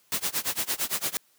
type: noise with tremolo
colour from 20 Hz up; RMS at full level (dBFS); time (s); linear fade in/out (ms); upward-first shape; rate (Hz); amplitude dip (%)
white; -26; 0.12-1.17; 0; sine; 8.8; 95
effects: white hiss -64 dBFS RMS until 1.38 s + high-pass 100 Hz 12 dB/octave